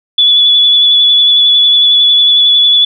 sine tone with vibrato, 3429 Hz, A7, 45 cents flat, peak -4 dBFS, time 0.18-2.85 s, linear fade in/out 5 ms, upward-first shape sine, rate 11 Hz, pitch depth 18 cents each way, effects none

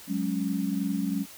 sine chord, F# suspended second, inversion none, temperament equal, 185 / 207.7 / 277.2 Hz, F#3 / G#3 / C#4, 0 / 0 / 0 cents, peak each -30 dBFS, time 0.07-1.26 s, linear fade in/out 50 ms, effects white hiss -47 dBFS RMS until 1.37 s

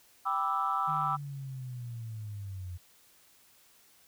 sine chord, E minor seventh, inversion first, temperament equal, 784 / 987.8 / 1174.7 / 1318.5 Hz, G5 / B5 / D6 / E6, 0 / 0 / 0 / 0 cents, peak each -34 / -35 / -32 / -31 dBFS, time 0.25-1.17 s, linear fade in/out 20 ms
sine linear sweep, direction down, 155.56 to 87.31 Hz, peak -37 dBFS, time 0.87-2.78 s, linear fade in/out 20 ms
effects tanh soft clip ceiling -18 dBFS + white hiss -62 dBFS RMS until 4.07 s

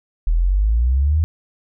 sine exponential sweep, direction up, 38.89 to 82.41 Hz, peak -13 dBFS, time 0.27-1.24 s, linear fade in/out 0 ms, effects none

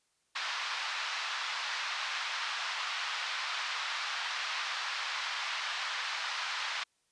pink band-pass noise, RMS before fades -36 dBFS, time 0.35-6.84 s, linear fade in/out 10 ms, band 1000 to 4900 Hz, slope 24 dB/octave, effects white hiss -75 dBFS RMS until 7.11 s + resampled to 22050 Hz

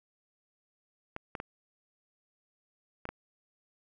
clicks, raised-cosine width 0.5 ms, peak -22 dBFS, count 5, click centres 1.164 / 1.352 / 1.401 / 3.054 / 3.09 s, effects none

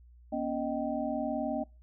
sine tone cluster, 240.8 / 280.2 / 620 / 775 Hz, B3 / C#4 / D#5 / G5, -44 / +19 / -6 / -20 cents, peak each -35 / -35 / -34 / -38 dBFS, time 0.32-1.64 s, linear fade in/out 10 ms, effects noise-tail reverb RT60 0.3 s tail -24 dB re dry + added 60 Hz sine -53 dBFS peak until 1.82 s

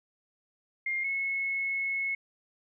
sine tone pair in turn, 2119 / 2187 Hz, C7 / C#7, +21 / -24 cents, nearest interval minor second, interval 55 cents, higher second, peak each -28 dBFS, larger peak neither, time 0.86-1.04 / 1.04-2.15 s, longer second, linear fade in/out 5 ms, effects none

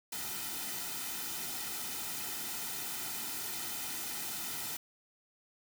white noise with comb filter, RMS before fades -39 dBFS, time 0.12-4.77 s, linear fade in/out 5 ms, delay 1.8 ms, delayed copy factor -0.65, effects none

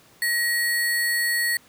sine tone with sample-and-hold, 1900 Hz, A#6, 33 cents sharp, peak -20 dBFS, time 0.22-1.57 s, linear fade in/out 2 ms, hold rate 6300 Hz, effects pink hiss -54 dBFS RMS until 1.68 s + high-pass 100 Hz 12 dB/octave

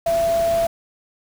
sine tone in noise, 670 Hz, E5, 28 cents sharp, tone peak -16 dBFS, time 0.06-0.67 s, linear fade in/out 5 ms, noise pink, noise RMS -32 dBFS, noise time 0.06-0.67 s, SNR +13 dB, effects none

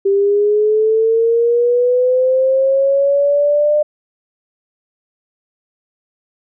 sine linear sweep, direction up, 392 to 602 Hz, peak -10 dBFS, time 0.05-3.83 s, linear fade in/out 10 ms, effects none

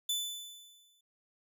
sawtooth tone with exponential decay, 3500 Hz, A7, 10 cents flat, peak -26 dBFS, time 0.09-1.01 s, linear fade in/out 5 ms, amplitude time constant 200 ms, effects none

